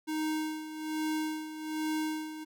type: tone with tremolo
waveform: square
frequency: 311.1 Hz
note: D#4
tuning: in tune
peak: -30 dBFS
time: 0.07-2.45 s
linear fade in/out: 20 ms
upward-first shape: sine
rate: 1.2 Hz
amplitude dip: 70%
effects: none